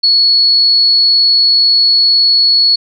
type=tone; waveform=sine; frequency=4381 Hz; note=C#8; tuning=21 cents flat; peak=-6 dBFS; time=0.03-2.76 s; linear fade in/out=10 ms; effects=none